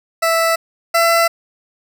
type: tone pair in turn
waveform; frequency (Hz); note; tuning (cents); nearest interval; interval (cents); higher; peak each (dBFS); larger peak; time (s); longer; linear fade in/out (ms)
20% pulse; 659.3 / 671.6; E5 / E5; 0 / +32; unison; 32; second; -8 / -6; second; 0.22-0.56 / 0.94-1.28; neither; 10
effects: none